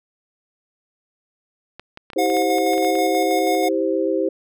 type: clicks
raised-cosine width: 0.3 ms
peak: -20 dBFS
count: 11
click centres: 1.796 / 1.974 / 2.102 / 2.133 / 2.301 / 2.368 / 2.584 / 2.734 / 2.78 / 2.847 / 2.954 s
type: chord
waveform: sine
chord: C major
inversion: first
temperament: equal with one note detuned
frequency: 324.5 / 392 / 523.3 Hz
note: E4 / G4 / C5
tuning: -27 / 0 / 0 cents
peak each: -22 dBFS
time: 2.16-4.29 s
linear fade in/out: 5 ms
type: tone with tremolo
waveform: square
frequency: 722 Hz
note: F#5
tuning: 43 cents flat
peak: -20 dBFS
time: 2.18-3.69 s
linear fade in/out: 10 ms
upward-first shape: square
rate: 6.2 Hz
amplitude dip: 30%
effects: none